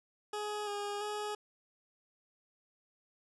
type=tone with pitch steps; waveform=20% pulse; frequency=419 / 409.2 / 419.1 Hz; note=G#4 / G#4 / G#4; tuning=+15 / -26 / +16 cents; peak=-31 dBFS; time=0.33-1.35 s; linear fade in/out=5 ms; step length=340 ms; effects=resampled to 24000 Hz